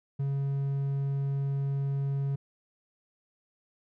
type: tone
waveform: triangle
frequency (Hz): 138.59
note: C#3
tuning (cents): 0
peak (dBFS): -25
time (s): 0.19-2.36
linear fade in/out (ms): 10
effects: none